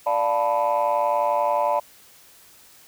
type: chord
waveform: sine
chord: B half-diminished seventh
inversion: first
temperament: equal with one note detuned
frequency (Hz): 587.3 / 698.5 / 880 / 991.2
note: D5 / F5 / A5 / B5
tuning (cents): 0 / 0 / 0 / +6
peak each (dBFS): -22 / -25 / -23 / -23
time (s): 0.06-1.8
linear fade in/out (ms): 10
effects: tanh soft clip ceiling -12 dBFS + white hiss -51 dBFS RMS until 2.87 s